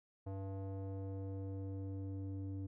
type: tone with low-pass filter sweep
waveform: square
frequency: 97 Hz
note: G2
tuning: 18 cents flat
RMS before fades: -43 dBFS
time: 0.26-2.67 s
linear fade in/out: 10 ms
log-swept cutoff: 690 to 310 Hz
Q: 1.7
effects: none